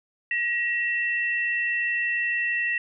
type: tone pair together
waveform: sine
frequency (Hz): 1904.2 / 2693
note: A#6 / E7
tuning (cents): +36 / +36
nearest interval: tritone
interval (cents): 600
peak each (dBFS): -24 / -28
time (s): 0.31-2.78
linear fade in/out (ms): 2
effects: none